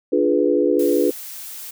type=chord; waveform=sine; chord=D diminished seventh; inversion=none; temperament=equal with one note detuned; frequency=293.7 / 349.2 / 419.9 / 493.9 Hz; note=D4 / F4 / Ab4 / Cb5; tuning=0 / 0 / +19 / 0 cents; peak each=-20 dBFS; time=0.12-1.11 s; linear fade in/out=10 ms
type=noise; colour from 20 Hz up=blue; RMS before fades=-34 dBFS; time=0.79-1.71 s; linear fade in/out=5 ms
effects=none